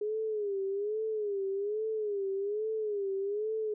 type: tone with vibrato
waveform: sine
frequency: 413 Hz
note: G#4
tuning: 10 cents flat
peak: -30 dBFS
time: 0.01-3.74 s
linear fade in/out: 5 ms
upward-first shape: sine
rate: 1.2 Hz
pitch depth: 110 cents each way
effects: none